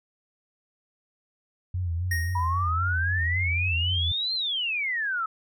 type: tone with vibrato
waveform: sine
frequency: 87.31 Hz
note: F2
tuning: in tune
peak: -25 dBFS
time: 1.74-4.12 s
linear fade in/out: 5 ms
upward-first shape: sine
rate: 3.8 Hz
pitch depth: 83 cents each way
type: tone with exponential decay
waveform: square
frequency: 1864.7 Hz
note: A#6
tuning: in tune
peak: -25 dBFS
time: 2.11-2.71 s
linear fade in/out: 5 ms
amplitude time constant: 130 ms
type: exponential two-way sweep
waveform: sine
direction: up then down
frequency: 957 to 4215 to 1280 Hz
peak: -25 dBFS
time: 2.35-5.26 s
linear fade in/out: 5 ms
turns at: 4.34 s
effects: none